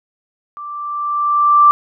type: tone with level ramp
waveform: sine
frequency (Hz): 1174.7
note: D6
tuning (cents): 0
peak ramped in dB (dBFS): -27 to -4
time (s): 0.57-1.71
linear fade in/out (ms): 0
effects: none